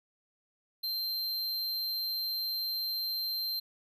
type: tone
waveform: square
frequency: 4143 Hz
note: C8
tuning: 18 cents flat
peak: -32 dBFS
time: 0.83-3.6 s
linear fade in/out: 10 ms
effects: none